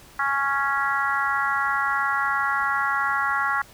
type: harmonic tone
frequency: 277.2 Hz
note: C#4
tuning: in tune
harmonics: 3 / 4 / 5 / 6 / 7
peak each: -29 / -26 / -25 / -28 / -30 dBFS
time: 0.19-3.62 s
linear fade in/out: 5 ms
effects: pink hiss -49 dBFS RMS until 3.73 s